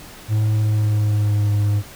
triangle tone with pitch glide, 107.7 to 103.19 Hz, A2 to G#2, -37 to -11 cents, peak -13 dBFS, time 0.28-1.83 s, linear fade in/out 50 ms, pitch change -74 cents, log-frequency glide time 0.57-1.53 s, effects pink hiss -40 dBFS RMS until 1.95 s

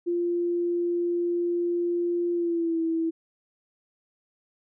sine tone with pitch glide, 347.1 to 327.6 Hz, F4 to E4, -11 to -11 cents, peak -23 dBFS, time 0.06-3.11 s, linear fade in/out 20 ms, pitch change -100 cents, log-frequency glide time 2.33-2.8 s, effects none

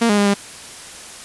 sawtooth tone with pitch steps, 232.1 / 206.4 / 203.1 / 200.8 Hz, A#3 / G#3 / G#3 / G3, -7 / -10 / -38 / +42 cents, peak -9 dBFS, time 0.01-0.342 s, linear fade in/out 10 ms, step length 83 ms, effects white hiss -36 dBFS RMS until 1.24 s + resampled to 24000 Hz

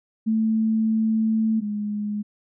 sine tone pair in turn, 220.8 / 208.4 Hz, A3 / G#3, +6 / +6 cents, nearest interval minor second, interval 100 cents, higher first, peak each -18 / -24 dBFS, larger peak first, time 0.26-1.61 / 1.61-2.23 s, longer first, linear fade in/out 20 ms, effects none

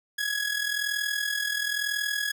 sawtooth tone with amplitude modulation, 1672 Hz, G#6, 11 cents sharp, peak -20 dBFS, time 0.18-2.32 s, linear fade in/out 10 ms, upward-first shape sine, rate 41 Hz, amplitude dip 65%, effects none

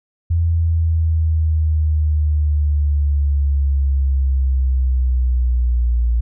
sine linear sweep, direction down, 84.1 to 58.27 Hz, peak -13 dBFS, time 0.3-6.21 s, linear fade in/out 10 ms, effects none

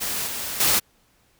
white noise with level steps, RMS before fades -27 / -30 / -19 dBFS, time 0-0.8 s, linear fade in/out 20 ms, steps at 0.27 / 0.6 s, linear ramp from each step 5 ms, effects pink hiss -62 dBFS RMS until 1.39 s

